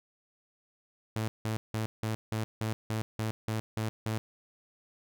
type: tone bursts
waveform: sawtooth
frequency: 110 Hz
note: A2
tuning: in tune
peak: -26 dBFS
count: 11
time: 1.16-4.18 s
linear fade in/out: 0 ms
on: 120 ms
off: 170 ms
effects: none